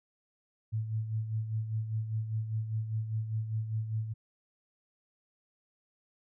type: tone with tremolo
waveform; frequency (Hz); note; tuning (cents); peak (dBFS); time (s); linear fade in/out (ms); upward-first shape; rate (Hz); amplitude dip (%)
sine; 110; A2; 0; -28; 0.72-4.14; 20; sine; 5; 60
effects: none